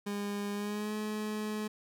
30% pulse tone with pitch glide, 203.6 to 213.1 Hz, G#3 to G#3, -34 to +45 cents, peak -31 dBFS, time 0.06-1.68 s, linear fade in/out 10 ms, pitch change +79 cents, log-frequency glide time 0.53-0.94 s, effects none

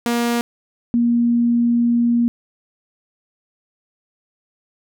sawtooth / sine tone pair in turn, 236.9 / 236.9 Hz, A#3 / A#3, +28 / +28 cents, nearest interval unison, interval 0 cents, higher neither, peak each -13 dBFS, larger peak neither, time 0.06-0.41 / 0.94-2.28 s, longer second, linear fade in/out 0 ms, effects none

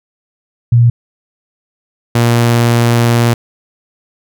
sine / sawtooth tone pair in turn, 118.7 / 118.19 Hz, A#2 / A#2, +32 / +24 cents, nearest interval unison, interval 8 cents, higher first, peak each -4 dBFS, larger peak neither, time 0.72-0.9 / 2.15-3.34 s, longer second, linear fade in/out 5 ms, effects none

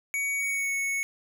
square tone with pitch glide, 2250 to 2210 Hz, C#7 to C#7, +25 to -6 cents, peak -27 dBFS, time 0.14-1.03 s, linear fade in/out 0 ms, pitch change -31 cents, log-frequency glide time 0.38-0.74 s, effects 11-bit

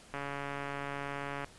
click train, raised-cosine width 0.5 ms, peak -23 dBFS, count 185, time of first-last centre 0.14-1.445 s, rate 141 Hz, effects pink hiss -56 dBFS RMS until 1.58 s + resampled to 24000 Hz

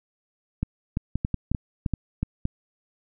clicks, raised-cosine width 5 ms, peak -12 dBFS, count 11, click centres 0.63 / 0.971 / 1.156 / 1.249 / 1.343 / 1.516 / 1.548 / 1.862 / 1.937 / 2.23 / 2.454 s, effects none

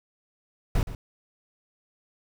brown noise with echo, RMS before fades -22 dBFS, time 0.75-0.83 s, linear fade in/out 2 ms, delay 120 ms, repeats 1, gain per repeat -13 dB, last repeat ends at 0.95 s, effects none

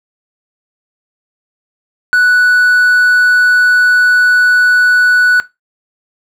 triangle tone, 1480 Hz, F#6, in tune, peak -4 dBFS, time 2.13-5.4 s, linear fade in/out 0 ms, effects noise-tail reverb RT60 0.2 s tail -17 dB re dry

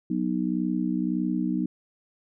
sine chord, B major, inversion second, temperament just, 185.21 / 246.9 / 308.7 Hz, F#3 / B3 / D#4, +2 / 0 / -14 cents, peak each -28 / -28 / -28 dBFS, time 0.1-1.66 s, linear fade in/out 5 ms, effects none

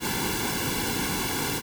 pink noise with comb filter, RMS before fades -28 dBFS, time 0-1.62 s, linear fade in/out 50 ms, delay 1.6 ms, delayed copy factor -0.9, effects none

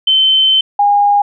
sine tone pair in turn, 3079 / 815.5 Hz, G7 / G#5, -32 / -32 cents, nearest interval octave + major seventh, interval 2300 cents, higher first, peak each -7 dBFS, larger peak neither, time 0.07-0.61 / 0.79-1.22 s, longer first, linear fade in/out 5 ms, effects none

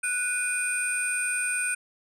sine tone cluster, 1479 / 2466 / 8870 Hz, F#6 / D#7 / C#9, -1 / -16 / 0 cents, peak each -28 dBFS, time 0.03-1.75 s, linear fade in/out 10 ms, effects tanh soft clip ceiling -20 dBFS

